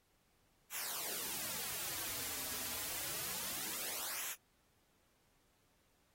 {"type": "noise with flanger", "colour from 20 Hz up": "white", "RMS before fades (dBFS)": -42, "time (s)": [0.7, 4.36], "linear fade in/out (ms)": 50, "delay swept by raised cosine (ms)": [0.21, 5.71], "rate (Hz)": 0.28, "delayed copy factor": -0.8, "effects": ["pink hiss -75 dBFS RMS until 6.14 s", "AAC 48 kbps"]}